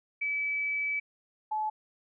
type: tone pair in turn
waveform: sine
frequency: 2297 / 860.4 Hz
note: D7 / A5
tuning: -39 / -39 cents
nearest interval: octave + perfect fourth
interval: 1700 cents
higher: first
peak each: -28 dBFS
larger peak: neither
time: 0.21-1 / 1.51-1.7 s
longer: first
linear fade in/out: 10 ms
effects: none